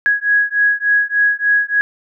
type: beating tone pair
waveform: sine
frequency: 1661.2 / 1664.6 Hz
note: G#6 / G#6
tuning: 0 / +4 cents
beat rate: 3.4 Hz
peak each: -15 dBFS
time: 0.06-1.81 s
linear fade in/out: 0 ms
effects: none